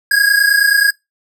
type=tone pair together; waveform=square; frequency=1631.7 / 1661.2 Hz; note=G#6 / G#6; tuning=-31 / 0 cents; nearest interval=unison; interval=31 cents; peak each=-13 dBFS; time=0.11-0.91 s; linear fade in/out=5 ms; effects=noise-tail reverb RT60 0.2 s tail -24 dB re dry